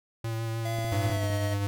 square tone with vibrato, 113.4 Hz, A#2, 47 cents flat, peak -30 dBFS, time 0.24-1.13 s, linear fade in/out 5 ms, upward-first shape sine, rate 6.5 Hz, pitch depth 14 cents each way
square tone with pitch glide, 681 to 631.7 Hz, F5 to D#5, -44 to +26 cents, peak -34 dBFS, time 0.65-1.54 s, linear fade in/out 5 ms, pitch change -130 cents, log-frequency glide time 1.07-1.29 s
clicks, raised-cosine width 3 ms, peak -27 dBFS, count 8, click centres 0.787 / 0.847 / 0.944 / 1.066 / 1.097 / 1.168 / 1.237 / 1.301 s
square tone with tremolo, 100.5 Hz, G2, 44 cents sharp, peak -26 dBFS, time 0.92-1.67 s, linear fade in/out 0 ms, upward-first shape sine, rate 10 Hz, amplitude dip 30%
effects none

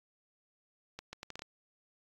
accelerating click train, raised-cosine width 0.2 ms, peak -25 dBFS, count 7, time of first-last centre 0.99-1.42 s, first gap 140 ms, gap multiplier 0.72, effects AAC 48 kbps

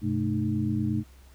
sine tone cluster, 97.9 / 126.6 / 216.9 / 306 Hz, G2 / B2 / A3 / D#4, -2 / +43 / -25 / -29 cents, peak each -31 / -30 / -28 / -31 dBFS, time 0.01-1.04 s, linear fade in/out 50 ms, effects added 65 Hz sine -50 dBFS peak until 1.34 s + pink hiss -59 dBFS RMS until 1.34 s

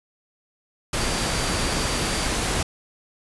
sine tone in noise, 4677 Hz, D8, 8 cents flat, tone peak -35 dBFS, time 0.99-2.27 s, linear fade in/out 5 ms, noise pink, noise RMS -24 dBFS, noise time 0.93-2.63 s, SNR -14 dB, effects resampled to 24000 Hz

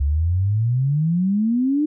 sine exponential sweep, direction up, 67.9 to 308.2 Hz, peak -16 dBFS, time 0-1.86 s, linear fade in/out 10 ms, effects none

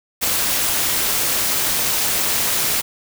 white noise with amplitude modulation, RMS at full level -17 dBFS, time 0.21-2.82 s, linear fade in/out 20 ms, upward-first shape sine, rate 253 Hz, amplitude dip 50%, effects none

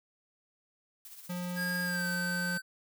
blue noise with tremolo, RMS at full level -47 dBFS, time 1.05-2.18 s, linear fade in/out 0 ms, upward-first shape triangle, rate 16 Hz, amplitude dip 60%
square tone, 178.1 Hz, F3, 34 cents sharp, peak -35 dBFS, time 1.29-2.58 s, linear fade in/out 10 ms
square tone with pitch glide, 1626 to 1538.3 Hz, G#6 to G6, -37 to -33 cents, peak -33 dBFS, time 1.55-2.62 s, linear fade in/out 50 ms, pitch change -96 cents, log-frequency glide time 1.84-2.07 s
effects none

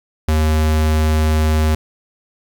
square tone, 77.78 Hz, D#2, in tune, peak -13 dBFS, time 0.28-1.75 s, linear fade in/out 5 ms, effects 8-bit

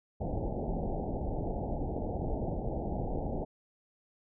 pink low-pass noise, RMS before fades -34 dBFS, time 0.2-3.45 s, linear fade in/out 10 ms, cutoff 840 Hz, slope 96 dB/octave, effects none

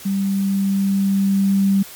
sine tone with level ramp, 196 Hz, G3, in tune, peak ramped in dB -17 to -12 dBFS, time 0.05-1.83 s, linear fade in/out 10 ms, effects white hiss -38 dBFS RMS until 1.95 s + MP3 96 kbps

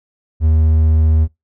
triangle tone, 78.8 Hz, D#2, 23 cents sharp, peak -7 dBFS, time 0.4-1.28 s, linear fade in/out 50 ms, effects noise-tail reverb RT60 0.2 s tail -25 dB re dry

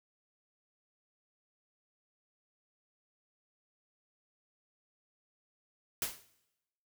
white noise with exponential decay, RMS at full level -31 dBFS, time 6.02-6.25 s, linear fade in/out 1 ms, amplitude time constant 50 ms, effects noise-tail reverb RT60 0.9 s tail -18 dB re dry

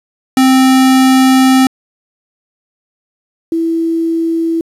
square / sine tone pair in turn, 261.6 / 329.6 Hz, C4 / E4, 0 / 0 cents, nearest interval major third, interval 400 cents, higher second, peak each -6 / -11 dBFS, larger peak first, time 0.37-1.67 / 3.52-4.61 s, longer first, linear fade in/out 2 ms, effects resampled to 32000 Hz + 7-bit

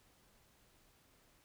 silence, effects pink hiss -69 dBFS RMS until 1.44 s

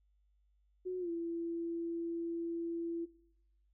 sine tone with pitch glide, 366.9 to 336.4 Hz, F#4 to E4, -15 to +35 cents, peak -35 dBFS, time 0.85-3.06 s, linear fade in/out 20 ms, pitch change -150 cents, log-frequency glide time 0.99-1.1 s, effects noise-tail reverb RT60 0.7 s tail -17 dB re dry + added 50 Hz sine -69 dBFS peak until 3.73 s

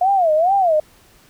sine tone with vibrato, 698.5 Hz, F5, in tune, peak -12 dBFS, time 0.01-0.8 s, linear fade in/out 5 ms, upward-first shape sine, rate 2.3 Hz, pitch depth 230 cents each way, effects pink hiss -51 dBFS RMS until 1.29 s

